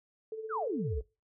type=tone with tremolo; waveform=sine; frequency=440 Hz; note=A4; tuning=in tune; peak=-34 dBFS; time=0.32-1.01 s; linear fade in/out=2 ms; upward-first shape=sine; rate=17 Hz; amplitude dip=60%
type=exponential sweep; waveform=sine; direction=down; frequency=1616 to 47.05 Hz; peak=-31 dBFS; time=0.49-1.03 s; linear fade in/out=50 ms
effects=noise-tail reverb RT60 0.3 s tail -22 dB re dry